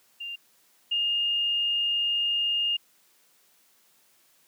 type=tone pair in turn; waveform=sine; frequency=2794 / 2831 Hz; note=F7 / F7; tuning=0 / +23 cents; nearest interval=unison; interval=23 cents; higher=second; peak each=-33 / -23 dBFS; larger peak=second; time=0.2-0.36 / 0.91-2.77 s; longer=second; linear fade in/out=10 ms; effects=white hiss -63 dBFS RMS until 4.47 s + high-pass 150 Hz 12 dB/octave